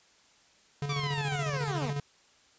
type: tone with tremolo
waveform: square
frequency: 142.9 Hz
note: D3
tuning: 47 cents flat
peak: -30 dBFS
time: 0.82-2 s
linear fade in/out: 2 ms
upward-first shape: square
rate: 14 Hz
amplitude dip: 45%
type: linear sweep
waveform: 15% pulse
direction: down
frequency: 1187 to 197.9 Hz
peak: -27 dBFS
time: 0.89-1.91 s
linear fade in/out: 10 ms
effects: white hiss -62 dBFS RMS until 2.58 s + resampled to 16000 Hz